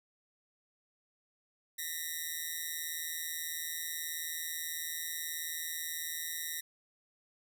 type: ring-modulated tone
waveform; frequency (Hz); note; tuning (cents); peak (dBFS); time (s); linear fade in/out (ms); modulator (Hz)
5% pulse; 1900; A#6; +33; -23; 1.78-6.61; 10; 80.8
effects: none